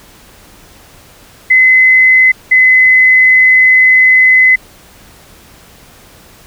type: tone pair in turn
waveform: sine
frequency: 2038 / 2030 Hz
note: C7 / B6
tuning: -46 / +47 cents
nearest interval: unison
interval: 7 cents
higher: first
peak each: -3 dBFS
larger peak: neither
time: 1.5-2.32 / 2.51-4.56 s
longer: second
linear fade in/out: 10 ms
effects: pink hiss -40 dBFS RMS until 6.46 s